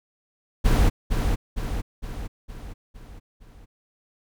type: noise with echo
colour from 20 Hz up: brown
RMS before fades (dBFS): -17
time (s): 0.64-0.9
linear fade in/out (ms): 20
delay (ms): 460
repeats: 6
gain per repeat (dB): -5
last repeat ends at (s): 3.66
effects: none